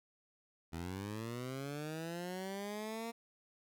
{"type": "linear sweep", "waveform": "15% pulse", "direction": "up", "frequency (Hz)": [80.5, 233.1], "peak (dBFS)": -34, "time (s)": [0.72, 3.12], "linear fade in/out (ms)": 20, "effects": []}